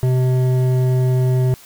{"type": "tone with hard clipping", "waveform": "sine", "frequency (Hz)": 127.8, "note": "C3", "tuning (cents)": -40, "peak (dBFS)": -15, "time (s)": [0.03, 1.54], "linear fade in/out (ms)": 0, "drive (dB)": 10, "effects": ["white hiss -44 dBFS RMS until 1.65 s"]}